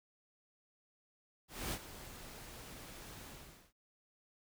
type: noise with ADSR envelope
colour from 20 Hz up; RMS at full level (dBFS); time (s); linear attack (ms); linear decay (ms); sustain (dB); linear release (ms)
pink; -38; 1.48-3.73; 240; 63; -13; 460
effects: none